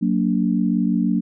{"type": "chord", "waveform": "sine", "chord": "Gb augmented", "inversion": "none", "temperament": "just", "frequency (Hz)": [185, 231.2, 289.1], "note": ["Gb3", "Bb3", "D4"], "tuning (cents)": [0, -14, -27], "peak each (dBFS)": [-20, -20, -23], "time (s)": [0.01, 1.21], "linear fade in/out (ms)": 20, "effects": []}